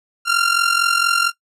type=tone with amplitude modulation; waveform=sawtooth; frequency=1385 Hz; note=F6; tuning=15 cents flat; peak=-7 dBFS; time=0.25-1.32 s; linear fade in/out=50 ms; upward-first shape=sine; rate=44.3 Hz; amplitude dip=70%; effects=noise-tail reverb RT60 0.1 s tail -19 dB re dry + low-pass 10000 Hz 12 dB/octave